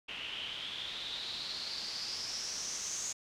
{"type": "noise with low-pass filter sweep", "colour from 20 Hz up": "white", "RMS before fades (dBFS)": -40, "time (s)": [0.08, 3.13], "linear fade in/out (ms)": 10, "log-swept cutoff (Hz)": [2800, 6700], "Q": 6.9, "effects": []}